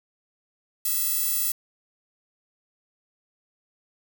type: tone with high-pass filter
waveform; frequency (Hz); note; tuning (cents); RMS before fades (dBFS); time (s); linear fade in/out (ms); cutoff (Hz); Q
sawtooth; 659.3; E5; 0; -25; 0.85-1.52; 5; 12000; 0.54
effects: none